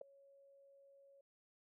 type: tone with ADSR envelope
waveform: sine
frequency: 554.4 Hz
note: C#5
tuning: in tune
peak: -40 dBFS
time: 0.01-1.21 s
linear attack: 4 ms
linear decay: 5 ms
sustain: -23 dB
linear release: 4 ms
effects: none